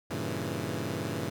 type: chord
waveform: 15% pulse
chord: G diminished seventh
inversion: none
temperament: equal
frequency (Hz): 98 / 116.54 / 138.59 / 164.81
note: G2 / Bb2 / Db3 / Fb3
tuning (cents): 0 / 0 / 0 / 0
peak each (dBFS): -31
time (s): 0.1-1.3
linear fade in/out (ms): 10
effects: none